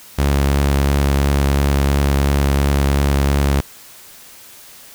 sawtooth tone with vibrato, 70 Hz, C#2, 18 cents sharp, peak -9 dBFS, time 0.18-3.61 s, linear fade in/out 10 ms, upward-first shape triangle, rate 2.9 Hz, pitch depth 15 cents each way, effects white hiss -41 dBFS RMS until 4.94 s

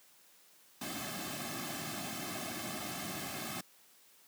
pink noise with comb filter, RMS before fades -40 dBFS, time 0.81-3.61 s, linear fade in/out 5 ms, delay 2.1 ms, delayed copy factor -0.8, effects white hiss -63 dBFS RMS until 4.27 s + high-pass 150 Hz 12 dB/octave

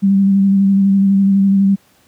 sine tone with vibrato, 196 Hz, G3, in tune, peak -8 dBFS, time 0.02-1.76 s, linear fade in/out 20 ms, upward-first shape square, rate 12 Hz, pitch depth 17 cents each way, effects pink hiss -53 dBFS RMS until 2.07 s + high-pass 100 Hz 12 dB/octave

